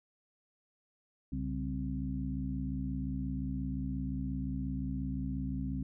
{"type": "harmonic tone with a mistuned harmonic", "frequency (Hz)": 65.7, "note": "C2", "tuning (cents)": 8, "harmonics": [1, 2, 3, 4], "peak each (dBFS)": [-38, -39, -40, -38], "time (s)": [1.32, 5.83], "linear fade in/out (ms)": 5, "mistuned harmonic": 2, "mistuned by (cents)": 110, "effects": []}